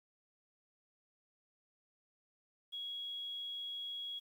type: tone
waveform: sine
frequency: 3322 Hz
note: G#7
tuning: in tune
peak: -40 dBFS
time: 2.72-4.2 s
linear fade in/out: 20 ms
effects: 11-bit